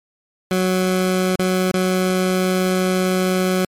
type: tone with dropouts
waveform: 20% pulse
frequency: 185 Hz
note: F#3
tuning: in tune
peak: -11 dBFS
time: 0.51-3.65 s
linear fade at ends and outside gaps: 2 ms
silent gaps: 1.356-1.392 / 1.715-1.74 s
effects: MP3 64 kbps